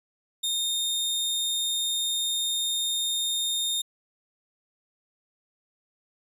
sawtooth tone, 3665 Hz, A#7, 30 cents flat, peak -22 dBFS, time 0.43-3.82 s, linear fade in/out 10 ms, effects resampled to 32000 Hz

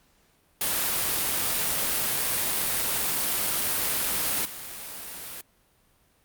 white noise with level steps, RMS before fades -26 / -38 dBFS, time 0.61-5.41 s, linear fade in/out 2 ms, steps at 4.45 s, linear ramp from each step 2 ms, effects pink hiss -64 dBFS RMS until 6.24 s + Opus 48 kbps

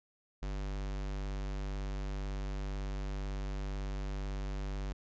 square tone, 49 Hz, G1, in tune, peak -36 dBFS, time 0.42-4.93 s, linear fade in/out 10 ms, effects resampled to 16000 Hz

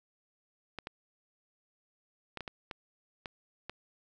clicks, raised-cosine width 0.3 ms, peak -23 dBFS, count 8, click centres 0.787 / 0.871 / 2.373 / 2.407 / 2.478 / 2.712 / 3.258 / 3.696 s, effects none

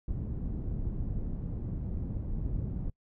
pink low-pass noise, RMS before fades -34 dBFS, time 0.08-2.9 s, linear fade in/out 5 ms, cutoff 190 Hz, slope 12 dB/octave, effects noise-tail reverb RT60 0.1 s tail -24 dB re dry

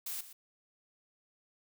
blue noise with echo, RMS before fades -39 dBFS, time 0.06-0.21 s, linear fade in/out 5 ms, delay 120 ms, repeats 1, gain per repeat -13 dB, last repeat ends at 0.33 s, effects none

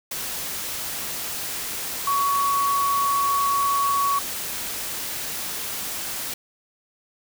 sine tone in noise, 1120 Hz, C#6, 18 cents sharp, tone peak -19 dBFS, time 2.07-4.19 s, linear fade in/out 5 ms, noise white, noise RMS -30 dBFS, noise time 0.11-6.34 s, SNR +8 dB, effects none

